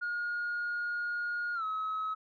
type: tone with pitch glide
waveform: sine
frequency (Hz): 1431 to 1282.3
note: F6 to E6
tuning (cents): +42 to -48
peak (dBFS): -30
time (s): 0.01-2.15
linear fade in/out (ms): 20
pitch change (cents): -190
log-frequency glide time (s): 1.54-1.64
effects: tanh soft clip ceiling -29 dBFS